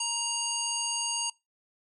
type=harmonic tone; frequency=938 Hz; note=A#5; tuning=11 cents sharp; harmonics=1 / 3 / 5 / 7 / 9 / 10; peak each=-37 / -34 / -36 / -33 / -37 / -39 dBFS; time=0-1.3 s; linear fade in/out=5 ms; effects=noise-tail reverb RT60 0.2 s tail -23 dB re dry